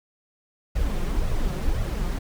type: noise with flanger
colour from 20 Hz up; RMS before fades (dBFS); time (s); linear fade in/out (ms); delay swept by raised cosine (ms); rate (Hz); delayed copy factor
brown; -24; 0.75-2.19; 10; 1.5 to 5.7; 1.9; +0.6
effects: none